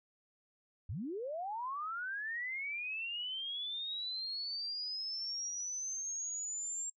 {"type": "linear sweep", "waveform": "sine", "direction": "up", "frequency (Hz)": [71, 7459], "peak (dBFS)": -37, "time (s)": [0.89, 6.9], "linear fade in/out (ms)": 5, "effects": ["noise-tail reverb RT60 0.1 s tail -24 dB re dry"]}